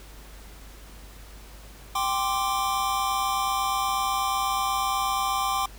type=chord; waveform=square; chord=G suspended fourth; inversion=none; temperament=equal; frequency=784 / 1046.5 / 1174.7 Hz; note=G5 / C6 / D6; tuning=0 / 0 / 0 cents; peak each=-29 dBFS; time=1.95-5.66 s; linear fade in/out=5 ms; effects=added 50 Hz sine -44 dBFS peak until 5.78 s + pink hiss -49 dBFS RMS until 5.78 s